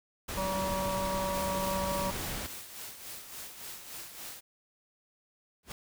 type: noise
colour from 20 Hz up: pink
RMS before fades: -37 dBFS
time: 0.28-2.47 s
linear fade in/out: 10 ms
type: harmonic tone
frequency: 190.7 Hz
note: G3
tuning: 47 cents flat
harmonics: 1 / 3 / 5 / 6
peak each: -38 / -34 / -35 / -40 dBFS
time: 0.37-2.11 s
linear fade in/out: 10 ms
type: noise with tremolo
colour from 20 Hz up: white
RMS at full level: -42 dBFS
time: 1.33-4.41 s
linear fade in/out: 20 ms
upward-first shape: sine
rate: 3.5 Hz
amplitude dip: 55%
type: noise with exponential growth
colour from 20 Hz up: pink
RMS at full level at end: -36 dBFS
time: 5.63-5.72 s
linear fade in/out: 2 ms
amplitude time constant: 19 ms
effects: none